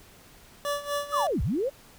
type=tone with tremolo; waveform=25% pulse; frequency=577 Hz; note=D5; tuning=31 cents flat; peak=-22 dBFS; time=0.65-1.27 s; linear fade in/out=0 ms; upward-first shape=sine; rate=4.1 Hz; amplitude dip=80%
type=linear two-way sweep; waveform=sine; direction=down then up; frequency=1305 to 44.31 to 582 Hz; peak=-24 dBFS; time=1.12-1.7 s; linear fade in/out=20 ms; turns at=1.42 s
effects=pink hiss -53 dBFS RMS until 1.98 s